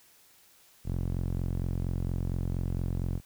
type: tone with band-pass filter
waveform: sawtooth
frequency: 44.31 Hz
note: F1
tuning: 26 cents sharp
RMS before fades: -31 dBFS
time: 0.84-3.21 s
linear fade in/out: 50 ms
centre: 120 Hz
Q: 0.83
effects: white hiss -60 dBFS RMS until 3.25 s